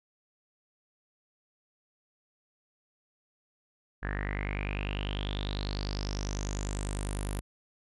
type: tone with low-pass filter sweep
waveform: sawtooth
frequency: 50 Hz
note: G1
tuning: 35 cents sharp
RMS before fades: -34 dBFS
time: 4.02-7.41 s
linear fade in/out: 20 ms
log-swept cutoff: 1700 to 11000 Hz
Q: 8.8
effects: none